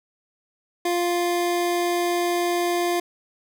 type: tone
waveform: 25% pulse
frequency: 349.3 Hz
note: F4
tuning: in tune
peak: -17 dBFS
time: 0.85-3 s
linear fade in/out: 5 ms
effects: none